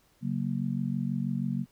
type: chord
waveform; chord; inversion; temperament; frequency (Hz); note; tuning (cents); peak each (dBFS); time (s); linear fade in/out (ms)
sine; F# major; second; just; 138.75 / 185 / 231.2; C#3 / F#3 / A#3; +2 / 0 / -14; -32; 0.21-1.66; 50
effects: pink hiss -66 dBFS RMS until 1.71 s